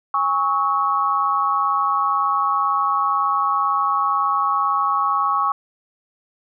sine tone cluster, 818 / 1111 / 1289 Hz, G#5 / C#6 / E6, -26 / +4 / -39 cents, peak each -25 / -18 / -23 dBFS, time 0.14-5.52 s, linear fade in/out 2 ms, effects none

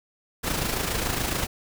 pink noise with amplitude modulation, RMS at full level -25 dBFS, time 0.43-1.47 s, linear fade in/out 20 ms, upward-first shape sine, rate 27.2 Hz, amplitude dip 50%, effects none

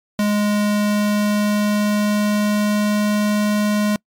square tone with pitch glide, 207.7 to 208.9 Hz, G#3 to G#3, 0 to +10 cents, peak -16 dBFS, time 0.19-3.96 s, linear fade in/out 2 ms, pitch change +10 cents, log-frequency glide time 0.73-3.24 s, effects noise-tail reverb RT60 0.1 s tail -26 dB re dry + MP3 96 kbps

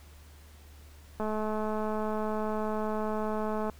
click train, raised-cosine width 1 ms, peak -20 dBFS, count 538, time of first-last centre 1.2-3.698 s, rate 215 Hz, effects added 74 Hz sine -50 dBFS peak until 3.79 s + pink hiss -58 dBFS RMS until 3.79 s

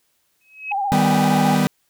sine tone with exponential growth, 2558 Hz, D#7, 47 cents sharp, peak -21 dBFS, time 0.41-0.72 s, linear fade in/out 1 ms, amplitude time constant 66 ms
sine tone with vibrato, 800 Hz, G5, 35 cents sharp, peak -19 dBFS, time 0.71-1.56 s, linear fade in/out 10 ms, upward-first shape sine, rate 15 Hz, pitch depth 61 cents each way
45% pulse chord, Eb augmented, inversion none, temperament equal with one note detuned, 155.56 / 196 / 248.9 Hz, Eb3 / G3 / B3, 0 / 0 / +14 cents, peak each -21 / -19 / -20 dBFS, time 0.92-1.67 s, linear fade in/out 0 ms
effects white hiss -66 dBFS RMS until 1.89 s

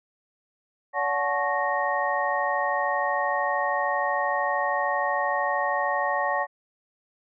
sine tone cluster, 572 / 735 / 868 / 1101 / 1859 Hz, D5 / F#5 / A5 / C#6 / A#6, -46 / -12 / -24 / -12 / -5 cents, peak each -29 dBFS, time 0.93-6.47 s, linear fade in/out 50 ms, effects none

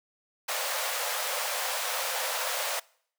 pink high-pass noise, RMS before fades -31 dBFS, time 0.48-2.8 s, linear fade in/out 10 ms, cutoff 490 Hz, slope 96 dB/octave, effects noise-tail reverb RT60 0.6 s tail -24 dB re dry

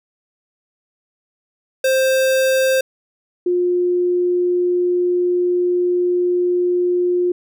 square / sine tone pair in turn, 526 / 356 Hz, C5 / F4, +9 / +33 cents, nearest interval perfect fifth, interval 676 cents, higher first, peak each -14 / -14 dBFS, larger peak neither, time 1.84-2.81 / 3.46-7.32 s, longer second, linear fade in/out 5 ms, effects none

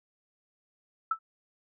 sine tone with exponential decay, 1318.5 Hz, E6, in tune, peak -21 dBFS, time 1.11-1.19 s, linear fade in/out 5 ms, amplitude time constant 16 ms, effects none

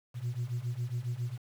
sine beating tone pair, 117.4 / 124.7 Hz, A#2 / B2, +13 / +17 cents, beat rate 7.3 Hz, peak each -34 / -33 dBFS, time 0.14-1.38 s, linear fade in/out 50 ms, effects tanh soft clip ceiling -28 dBFS + 9-bit

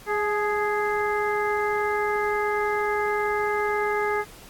harmonic tone with a mistuned harmonic, 415.3 Hz, G#4, in tune, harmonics 1 / 2 / 3 / 4 / 5, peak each -25 / -28 / -30 / -31 / -32 dBFS, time 0.06-4.25 s, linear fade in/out 50 ms, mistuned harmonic 2, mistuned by +38 cents, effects pink hiss -47 dBFS RMS until 4.49 s + AAC 64 kbps

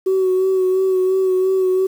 sine tone with vibrato, 375.5 Hz, F#4, 26 cents sharp, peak -12 dBFS, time 0.06-1.87 s, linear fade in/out 10 ms, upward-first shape sine, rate 2.9 Hz, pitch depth 26 cents each way, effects tanh soft clip ceiling -10 dBFS + 7-bit

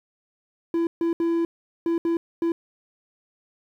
triangle tone bursts at uneven times, 335.2 Hz, E4, 29 cents sharp, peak -18 dBFS, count 6, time 0.74-0.87 / 1.01-1.13 / 1.2-1.45 / 1.86-1.98 / 2.05-2.17 / 2.42-2.52 s, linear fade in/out 2 ms, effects 9-bit

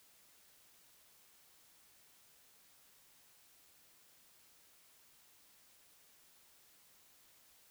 silence, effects white hiss -66 dBFS RMS until 7.7 s

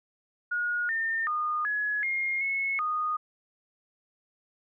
sine tone with pitch steps, 1442 / 1811 / 1223 / 1688 / 2133 / 2189 / 1235 Hz, F#6 / A6 / D#6 / G#6 / C7 / C#7 / D#6, -45 / +49 / -30 / +28 / +33 / -22 / -13 cents, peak -26 dBFS, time 0.51-3.17 s, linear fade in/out 10 ms, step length 380 ms, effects none

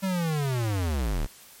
square linear sweep, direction down, 196 to 30.07 Hz, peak -25 dBFS, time 0.02-1.27 s, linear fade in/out 20 ms, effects white hiss -50 dBFS RMS until 1.6 s + MP3 64 kbps

